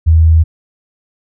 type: tone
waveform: sine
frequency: 80.7 Hz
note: E2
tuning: 36 cents flat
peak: -4 dBFS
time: 0.06-0.44 s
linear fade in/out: 20 ms
effects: none